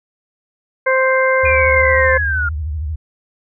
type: harmonic tone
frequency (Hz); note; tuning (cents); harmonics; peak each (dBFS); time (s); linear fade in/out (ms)
523.3; C5; 0; 1 / 2 / 3 / 4; -14 / -19 / -18 / -19; 0.86-2.18; 10
type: tone with vibrato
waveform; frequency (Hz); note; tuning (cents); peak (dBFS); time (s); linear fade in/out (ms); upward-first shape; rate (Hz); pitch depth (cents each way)
sine; 76.4; D#2; -31; -19; 1.43-2.96; 10; sine; 13; 150
type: linear sweep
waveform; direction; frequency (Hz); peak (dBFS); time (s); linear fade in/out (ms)
sine; down; 2435 to 1390; -16; 1.45-2.49; 5
effects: none